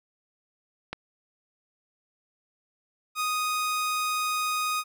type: click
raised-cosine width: 0.3 ms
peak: -16 dBFS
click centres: 0.93 s
type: tone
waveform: sawtooth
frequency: 1244.5 Hz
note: D#6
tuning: in tune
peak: -22 dBFS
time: 3.15-4.84 s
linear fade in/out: 50 ms
effects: none